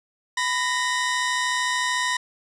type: tone pair together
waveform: sawtooth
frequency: 996 / 1858.6 Hz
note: B5 / A#6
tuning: +14 / -6 cents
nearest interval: major seventh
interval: 1080 cents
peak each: -21 dBFS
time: 0.37-2.17 s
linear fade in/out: 5 ms
effects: resampled to 22050 Hz + 9-bit